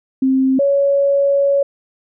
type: tone pair in turn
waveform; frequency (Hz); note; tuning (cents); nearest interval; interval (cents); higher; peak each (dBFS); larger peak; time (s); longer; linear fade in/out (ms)
sine; 264 / 559.4; C4 / C#5; +16 / +16; octave + minor second; 1300; second; -11; neither; 0.22-0.59 / 0.59-1.63; second; 5
effects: none